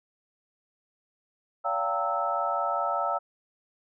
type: tone cluster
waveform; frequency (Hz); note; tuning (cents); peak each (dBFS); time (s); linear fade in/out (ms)
sine; 573 / 693 / 778 / 915 / 1310; D5 / F5 / G5 / A#5 / E6; -43 / -14 / -13 / -32 / -11; -33 / -31 / -33 / -33 / -29; 1.64-3.19; 20
effects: none